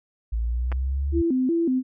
sine linear sweep, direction up, 55 to 73.42 Hz, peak -22 dBFS, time 0.32-1.22 s, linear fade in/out 10 ms
clicks, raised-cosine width 0.5 ms, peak -19 dBFS, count 2, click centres 0.718 / 0.724 s
sine tone with vibrato, 293.7 Hz, D4, in tune, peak -19 dBFS, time 1.12-1.83 s, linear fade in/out 50 ms, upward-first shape square, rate 2.7 Hz, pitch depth 230 cents each way
effects none

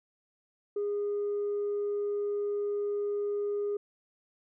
sine tone, 410 Hz, G#4, 22 cents flat, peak -27 dBFS, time 0.76-3.77 s, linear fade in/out 5 ms, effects tanh soft clip ceiling -26 dBFS

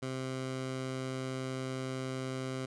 15% pulse tone, 130.81 Hz, C3, in tune, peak -29 dBFS, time 0.02-2.66 s, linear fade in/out 10 ms, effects resampled to 22050 Hz

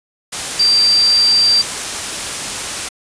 sine tone in noise, 4699 Hz, D8, in tune, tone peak -9 dBFS, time 0.59-1.62 s, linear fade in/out 10 ms, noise white, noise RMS -22 dBFS, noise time 0.32-2.89 s, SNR +10 dB, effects resampled to 22050 Hz

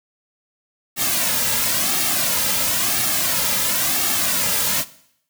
white noise with flanger, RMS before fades -20 dBFS, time 0.96-4.85 s, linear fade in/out 50 ms, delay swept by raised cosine 2 to 2.75 ms, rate 0.97 Hz, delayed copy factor -0.7, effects noise-tail reverb RT60 0.7 s tail -18 dB re dry

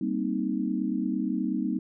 sine chord, C minor seventh, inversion second, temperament equal, 196 / 233.1 / 261.6 / 311.1 Hz, G3 / Bb3 / C4 / Eb4, 0 / 0 / 0 / 0 cents, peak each -31 dBFS, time 0.01-1.79 s, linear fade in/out 5 ms, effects none

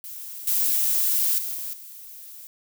violet noise with level steps, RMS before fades -37 / -22 / -30 / -32 / -42 dBFS, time 0.04-2.47 s, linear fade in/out 0 ms, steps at 0.47 / 1.38 / 1.54 / 1.73 s, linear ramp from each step 5 ms, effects none

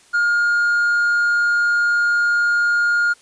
sine tone with hard clipping, 1419 Hz, F6, 27 cents sharp, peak -15 dBFS, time 0.13-3.14 s, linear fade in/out 20 ms, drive 2 dB, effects white hiss -51 dBFS RMS until 3.21 s + resampled to 22050 Hz

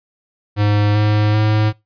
square tone with pitch steps, 103.83 / 105.58 / 107.37 Hz, G#2 / G#2 / A2, 0 / +29 / -42 cents, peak -13 dBFS, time 0.56-1.73 s, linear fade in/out 50 ms, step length 390 ms, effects noise-tail reverb RT60 0.2 s tail -22 dB re dry + resampled to 11025 Hz

